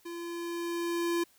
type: tone with level ramp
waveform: square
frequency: 341.7 Hz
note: F4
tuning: 38 cents flat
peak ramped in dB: -39 to -27 dBFS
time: 0.05-1.24 s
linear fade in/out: 10 ms
effects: white hiss -64 dBFS RMS until 1.38 s